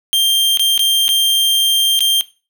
45% pulse tone with dropouts, 3176 Hz, G7, 22 cents sharp, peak -10 dBFS, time 0.13-2.21 s, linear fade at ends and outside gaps 0 ms, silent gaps 0.573-0.595 / 0.778-0.793 / 1.081-1.09 / 1.992-2.006 s, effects noise-tail reverb RT60 0.3 s tail -17 dB re dry

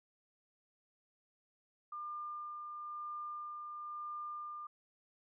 sine tone with tremolo, 1200 Hz, D6, 37 cents sharp, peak -40 dBFS, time 1.92-4.67 s, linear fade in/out 5 ms, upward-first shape sine, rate 1 Hz, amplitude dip 30%, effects none

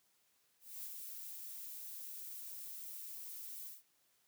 violet noise with ADSR envelope, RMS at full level -45 dBFS, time 0.6-3.83 s, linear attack 230 ms, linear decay 65 ms, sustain -3 dB, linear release 160 ms, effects white hiss -75 dBFS RMS until 4.27 s + high-pass 80 Hz 12 dB/octave

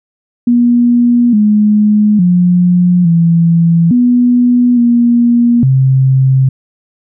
sine tone with pitch steps, 240.4 / 210.3 / 178 / 167.6 / 244.8 / 238 / 132.5 Hz, B3 / G#3 / F3 / E3 / B3 / A#3 / C3, -46 / +22 / +33 / +29 / -15 / +36 / +22 cents, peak -5 dBFS, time 0.47-6.49 s, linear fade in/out 5 ms, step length 860 ms, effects none

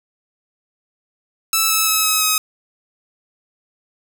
5% pulse tone with pitch steps, 1315 / 1302.9 / 1290.9 / 1279 / 1267.3 Hz, E6 / E6 / E6 / D#6 / D#6, -5 / -21 / -37 / +47 / +31 cents, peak -3 dBFS, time 1.53-2.38 s, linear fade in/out 2 ms, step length 170 ms, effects none

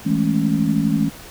sine chord, A major seventh, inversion second, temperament equal with one note detuned, 162.83 / 207.7 / 220 / 277.2 Hz, E3 / G#3 / A3 / C#4, -21 / 0 / 0 / 0 cents, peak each -21 dBFS, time 0.05-1.1 s, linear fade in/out 20 ms, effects pink hiss -39 dBFS RMS until 1.3 s

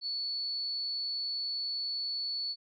sine tone, 4435 Hz, C#8, in tune, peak -32 dBFS, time 0.01-2.56 s, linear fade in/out 50 ms, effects none

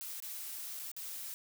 blue noise with dropouts, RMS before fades -43 dBFS, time 0.01-1.34 s, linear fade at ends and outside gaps 0 ms, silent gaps 0.202-0.224 / 0.793-0.797 / 0.916-0.965 s, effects none

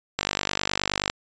click train, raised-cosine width 0.2 ms, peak -5 dBFS, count 46, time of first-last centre 0.19-1.099 s, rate 49.5 Hz, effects resampled to 16000 Hz

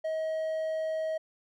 triangle tone, 635 Hz, D#5, 35 cents sharp, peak -27 dBFS, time 0.04-1.18 s, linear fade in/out 10 ms, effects none

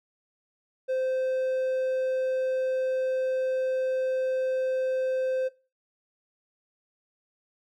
triangle tone, 519 Hz, C5, 14 cents flat, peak -23 dBFS, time 0.88-5.49 s, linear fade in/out 20 ms, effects noise-tail reverb RT60 0.3 s tail -18 dB re dry

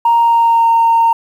sine tone with pitch glide, 932.3 to 918.9 Hz, A#5 to A#5, 0 to -25 cents, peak -6 dBFS, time 0.05-1.13 s, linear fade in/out 5 ms, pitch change -25 cents, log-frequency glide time 0.2-0.68 s, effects tanh soft clip ceiling -4 dBFS + 7-bit

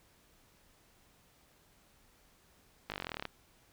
slowing click train, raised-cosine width 0.3 ms, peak -21 dBFS, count 16, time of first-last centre 2.9-3.253 s, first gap 19 ms, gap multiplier 1.03, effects pink hiss -66 dBFS RMS until 3.72 s

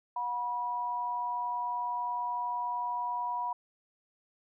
sine tone pair together, 724 / 973.1 Hz, F#5 / B5, -38 / -26 cents, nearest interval perfect fourth, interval 512 cents, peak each -39 / -31 dBFS, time 0.16-3.53 s, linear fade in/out 5 ms, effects none

